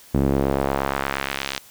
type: tone with band-pass filter sweep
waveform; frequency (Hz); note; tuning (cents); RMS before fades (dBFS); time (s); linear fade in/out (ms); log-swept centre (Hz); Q
sawtooth; 68.5; C#2; -20; -23; 0.14-1.59; 5; 240 to 4100; 1
effects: white hiss -48 dBFS RMS until 1.7 s